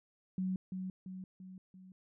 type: tone with echo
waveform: sine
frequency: 186.6 Hz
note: F#3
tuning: 15 cents sharp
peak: -32 dBFS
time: 0.38-0.56 s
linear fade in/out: 2 ms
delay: 340 ms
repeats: 4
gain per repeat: -5 dB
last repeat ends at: 1.92 s
effects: none